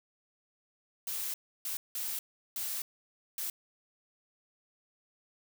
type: noise bursts at uneven times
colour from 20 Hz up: blue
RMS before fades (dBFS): -36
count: 5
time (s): 1.07-1.34 / 1.65-1.77 / 1.95-2.19 / 2.56-2.82 / 3.38-3.5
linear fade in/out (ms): 2
effects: none